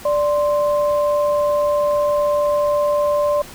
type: tone pair together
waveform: sine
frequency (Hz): 587.3 / 1044.8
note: D5 / C6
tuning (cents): 0 / -3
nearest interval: minor seventh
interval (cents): 997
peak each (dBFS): -15 / -23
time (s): 0.05-3.42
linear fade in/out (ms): 5
effects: pink hiss -38 dBFS RMS until 3.54 s